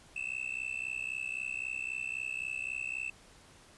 triangle tone with amplitude modulation, 2637 Hz, E7, in tune, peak -29 dBFS, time 0.16-3.1 s, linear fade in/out 5 ms, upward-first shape sine, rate 63.8 Hz, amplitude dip 100%, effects pink hiss -58 dBFS RMS until 3.77 s + resampled to 24000 Hz

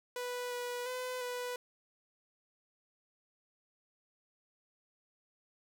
sawtooth tone with pitch steps, 492.8 / 488.9 / 505 / 493.2 Hz, B4 / B4 / B4 / B4, -4 / -18 / +39 / -2 cents, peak -33 dBFS, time 0.16-1.56 s, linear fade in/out 2 ms, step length 350 ms, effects 12-bit

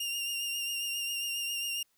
sawtooth tone with vibrato, 2801 Hz, F7, 4 cents sharp, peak -29 dBFS, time 0-1.83 s, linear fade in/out 5 ms, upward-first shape triangle, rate 7.4 Hz, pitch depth 32 cents each way, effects white hiss -73 dBFS RMS until 1.97 s

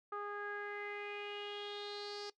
sawtooth tone with low-pass filter sweep, 410.7 Hz, G#4, 19 cents flat, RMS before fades -44 dBFS, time 0.12-2.3 s, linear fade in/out 5 ms, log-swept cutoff 1300 to 5100 Hz, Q 5.9, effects noise-tail reverb RT60 0.1 s tail -19 dB re dry

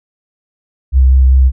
sine tone with vibrato, 65.3 Hz, C2, 3 cents flat, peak -4 dBFS, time 0.92-1.52 s, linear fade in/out 50 ms, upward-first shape square, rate 5 Hz, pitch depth 13 cents each way, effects none

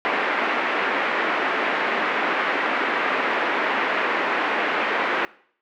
white band-pass noise, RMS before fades -23 dBFS, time 0.05-5.25 s, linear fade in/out 0 ms, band 260 to 2200 Hz, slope 24 dB/octave, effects noise-tail reverb RT60 0.6 s tail -22 dB re dry

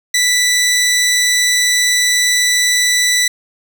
15% pulse tone, 1975.5 Hz, B6, in tune, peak -5 dBFS, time 0.14-3.28 s, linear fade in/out 5 ms, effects none

